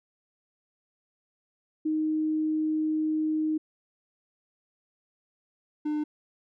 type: tone pair in turn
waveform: sine / triangle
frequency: 311.1 / 301.2 Hz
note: D#4 / D4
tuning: 0 / +44 cents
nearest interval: minor second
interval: 56 cents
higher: first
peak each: -24 dBFS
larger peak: neither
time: 1.85-3.58 / 5.85-6.04 s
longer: first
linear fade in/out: 10 ms
effects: none